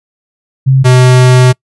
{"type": "tone pair in turn", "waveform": ["sine", "square"], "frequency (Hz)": [133.2, 126.75], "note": ["C3", "B2"], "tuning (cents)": [31, 45], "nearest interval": "minor second", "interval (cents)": 86, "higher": "first", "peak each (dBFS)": -3, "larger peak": "neither", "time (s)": [[0.66, 0.84], [0.84, 1.53]], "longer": "second", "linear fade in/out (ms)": 20, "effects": ["noise-tail reverb RT60 0.1 s tail -26 dB re dry", "resampled to 24000 Hz"]}